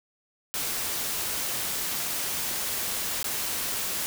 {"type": "noise with dropouts", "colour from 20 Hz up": "white", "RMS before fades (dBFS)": -30, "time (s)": [0.54, 4.06], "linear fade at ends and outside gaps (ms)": 0, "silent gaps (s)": [3.229, 3.243], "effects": []}